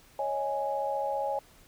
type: chord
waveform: sine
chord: C# suspended second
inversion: none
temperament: equal with one note detuned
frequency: 554.4 / 629.1 / 830.6 Hz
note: C#5 / D#5 / G#5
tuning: 0 / +19 / 0 cents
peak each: -32 / -36 / -31 dBFS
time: 0.19-1.39 s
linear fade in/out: 2 ms
effects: pink hiss -58 dBFS RMS until 1.67 s